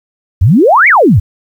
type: exponential two-way sweep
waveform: sine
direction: up then down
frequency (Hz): 78.7 to 2349 to 78.7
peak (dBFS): -3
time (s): 0.41-1.2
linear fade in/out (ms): 10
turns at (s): 0.88
effects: 7-bit